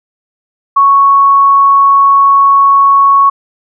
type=tone; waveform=sine; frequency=1108.7 Hz; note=C#6; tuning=in tune; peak=-3 dBFS; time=0.76-3.3 s; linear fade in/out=10 ms; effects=none